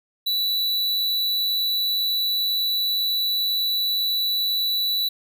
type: tone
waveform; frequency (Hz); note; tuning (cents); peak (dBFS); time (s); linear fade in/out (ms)
square; 3951; B7; 0; -21; 0.26-5.09; 10
effects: none